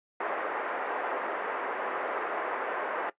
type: band-pass noise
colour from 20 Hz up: pink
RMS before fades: -33 dBFS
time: 0.2-3.1 s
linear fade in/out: 5 ms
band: 420 to 1800 Hz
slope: 24 dB/octave
effects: noise-tail reverb RT60 0.1 s tail -17 dB re dry + resampled to 8000 Hz